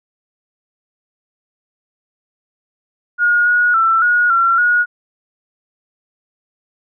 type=tone with pitch steps; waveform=sine; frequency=1434 / 1451 / 1337 / 1447 / 1363 / 1448 Hz; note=F6 / F#6 / E6 / F#6 / F6 / F#6; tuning=+45 / -34 / +24 / -39 / -43 / -38 cents; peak=-10 dBFS; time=3.18-4.86 s; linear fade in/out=50 ms; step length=280 ms; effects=none